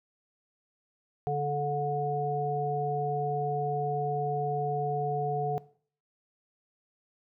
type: harmonic tone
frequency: 145.3 Hz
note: D3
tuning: 18 cents flat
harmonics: 1 / 3 / 5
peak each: -32 / -32 / -30 dBFS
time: 1.27-5.58 s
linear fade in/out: 0 ms
effects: noise-tail reverb RT60 0.5 s tail -19 dB re dry